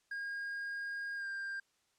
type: tone with pitch glide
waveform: triangle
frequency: 1625 to 1591.6 Hz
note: G#6 to G6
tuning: -38 to +26 cents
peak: -36 dBFS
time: 0.11-1.6 s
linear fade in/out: 5 ms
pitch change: -36 cents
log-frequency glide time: 1.16-1.27 s
effects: white hiss -75 dBFS RMS until 1.98 s + low-pass 8000 Hz 12 dB/octave